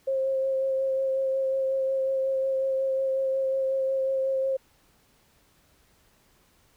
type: tone with vibrato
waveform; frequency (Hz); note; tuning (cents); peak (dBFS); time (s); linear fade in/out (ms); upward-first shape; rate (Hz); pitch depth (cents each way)
sine; 533; C5; +32; -23; 0.07-4.57; 10; sine; 5.5; 14
effects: pink hiss -63 dBFS RMS until 6.76 s